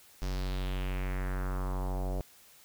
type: tone with low-pass filter sweep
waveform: square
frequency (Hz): 46.58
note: F#1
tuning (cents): +12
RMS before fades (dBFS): -33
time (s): 0.22-2.21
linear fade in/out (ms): 0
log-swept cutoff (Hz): 5800 to 610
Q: 2.7
effects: white hiss -58 dBFS RMS until 2.64 s